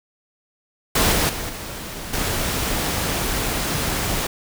pink noise with level steps, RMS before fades -17 / -19 / -28 / -32 / -23 dBFS, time 0.95-4.27 s, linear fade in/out 5 ms, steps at 1.12 / 1.29 / 1.49 / 2.13 s, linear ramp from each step 5 ms, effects none

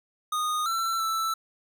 square tone with pitch steps, 1235 / 1343 / 1323 Hz, D#6 / E6 / E6, -13 / +32 / +6 cents, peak -26 dBFS, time 0.32-1.34 s, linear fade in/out 5 ms, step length 340 ms, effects none

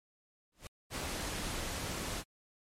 pink noise with exponential growth, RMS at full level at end -42 dBFS, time 0.52-0.67 s, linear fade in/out 2 ms, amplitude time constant 31 ms
pink noise, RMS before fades -38 dBFS, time 0.9-2.24 s, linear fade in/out 50 ms
effects low-pass 11000 Hz 12 dB/octave + MP3 64 kbps

